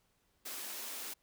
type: high-pass noise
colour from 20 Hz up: white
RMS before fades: -43 dBFS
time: 0.45-1.14 s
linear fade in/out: 10 ms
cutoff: 220 Hz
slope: 96 dB/octave
effects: pink hiss -75 dBFS RMS until 1.22 s